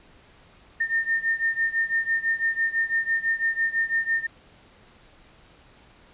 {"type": "beating tone pair", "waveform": "sine", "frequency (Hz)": [1815, 1821], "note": ["A#6", "A#6"], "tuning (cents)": [-47, -41], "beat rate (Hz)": 6, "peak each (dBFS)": [-24, -26], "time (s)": [0.8, 4.27], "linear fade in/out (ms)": 10, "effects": ["pink hiss -54 dBFS RMS until 6.13 s", "resampled to 8000 Hz"]}